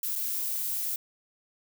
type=noise with dropouts; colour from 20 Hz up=violet; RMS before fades=-31 dBFS; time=0.03-0.96 s; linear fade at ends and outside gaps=2 ms; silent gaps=0.155-0.159 s; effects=none